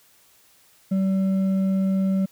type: tone with hard clipping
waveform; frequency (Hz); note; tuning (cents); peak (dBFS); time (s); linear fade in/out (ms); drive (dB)
sine; 191.7; G3; -38; -20; 0.91-2.26; 10; 4
effects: white hiss -57 dBFS RMS until 2.31 s